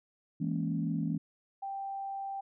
sine chord, A# half-diminished seventh, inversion second, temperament equal, 164.81 / 207.7 / 233.1 / 277.2 Hz, E3 / G#3 / A#3 / C#4, 0 / 0 / 0 / 0 cents, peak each -32 / -37 / -36 / -36 dBFS, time 0.4-1.18 s, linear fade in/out 10 ms
sine tone, 785 Hz, G5, 2 cents sharp, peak -35 dBFS, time 1.62-2.41 s, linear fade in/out 10 ms
effects tanh soft clip ceiling -19 dBFS

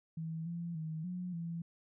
sine tone with pitch steps, 161.8 / 170.3 / 158.4 / 180 / 167.9 Hz, E3 / F3 / D#3 / F#3 / E3, -32 / -43 / +31 / -47 / +32 cents, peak -37 dBFS, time 0.17-1.62 s, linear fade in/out 5 ms, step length 290 ms, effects none

